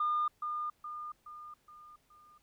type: tone with echo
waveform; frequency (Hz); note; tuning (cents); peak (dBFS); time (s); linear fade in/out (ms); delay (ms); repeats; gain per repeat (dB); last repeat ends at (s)
sine; 1212; D#6; -46; -27; 0-0.28; 5; 420; 5; -6; 2.38
effects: tanh soft clip ceiling -24 dBFS + pink hiss -72 dBFS RMS until 2.42 s